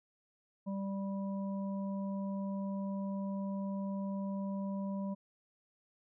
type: harmonic tone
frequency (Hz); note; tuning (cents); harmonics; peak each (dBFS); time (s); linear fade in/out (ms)
196; G3; 0; 1 / 3 / 5; -35 / -45 / -49; 0.66-5.15; 20
effects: none